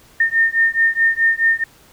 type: beating tone pair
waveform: sine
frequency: 1818 / 1822.7 Hz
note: A#6 / A#6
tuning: -44 / -39 cents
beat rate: 4.7 Hz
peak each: -16 dBFS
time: 0.2-1.64 s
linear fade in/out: 5 ms
effects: pink hiss -49 dBFS RMS until 1.92 s